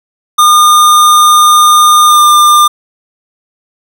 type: tone with pitch glide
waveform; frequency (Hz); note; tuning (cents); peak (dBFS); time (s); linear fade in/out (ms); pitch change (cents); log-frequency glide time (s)
square; 1214 to 1199.4; D#6 to D6; -43 to +36; -3; 0.38-2.68; 10; -21; 2.07-2.2
effects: none